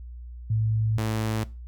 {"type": "tone pair in turn", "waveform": ["sine", "sawtooth"], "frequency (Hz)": [110, 110], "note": ["A2", "A2"], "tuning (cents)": [0, 0], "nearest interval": "unison", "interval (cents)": 0, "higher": "neither", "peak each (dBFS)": -21, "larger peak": "neither", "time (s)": [[0.5, 0.98], [0.98, 1.44]], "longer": "first", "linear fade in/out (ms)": 5, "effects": ["noise-tail reverb RT60 0.3 s tail -20 dB re dry", "added 60 Hz sine -37 dBFS peak until 1.67 s"]}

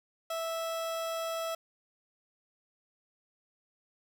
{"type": "tone", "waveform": "30% pulse", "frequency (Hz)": 657, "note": "E5", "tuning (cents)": -6, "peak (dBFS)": -30, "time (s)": [0.3, 1.55], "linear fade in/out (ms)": 5, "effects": ["10-bit"]}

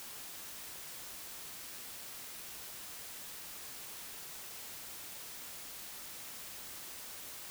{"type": "silence", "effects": ["white hiss -47 dBFS RMS until 7.5 s"]}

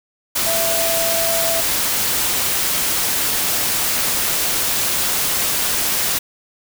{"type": "tone in noise", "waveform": "sine", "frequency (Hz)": 665, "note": "E5", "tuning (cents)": 15, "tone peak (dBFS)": -21, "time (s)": [0.46, 1.61], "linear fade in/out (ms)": 10, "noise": "white", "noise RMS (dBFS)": -19, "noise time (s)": [0.35, 6.19], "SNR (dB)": -5, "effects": []}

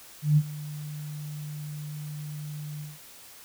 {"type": "tone with ADSR envelope", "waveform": "sine", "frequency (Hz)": 150, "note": "D3", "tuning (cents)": 37, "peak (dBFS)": -15, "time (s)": [0.22, 2.99], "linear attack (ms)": 150, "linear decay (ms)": 53, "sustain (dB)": -19, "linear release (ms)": 180, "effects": ["white hiss -49 dBFS RMS until 3.44 s"]}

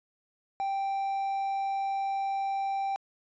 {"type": "tone", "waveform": "triangle", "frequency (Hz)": 784, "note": "G5", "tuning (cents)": 0, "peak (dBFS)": -26, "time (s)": [0.6, 2.96], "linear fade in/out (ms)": 0, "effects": ["resampled to 16000 Hz"]}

